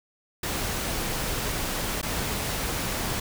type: noise with dropouts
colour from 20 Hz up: pink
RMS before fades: -29 dBFS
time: 0.43-3.2 s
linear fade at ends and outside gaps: 5 ms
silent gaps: 2.015-2.028 s
effects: none